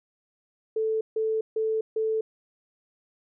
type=tone bursts; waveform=sine; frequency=440 Hz; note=A4; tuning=in tune; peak=-23 dBFS; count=4; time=0.76-2.21 s; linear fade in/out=5 ms; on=250 ms; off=150 ms; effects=none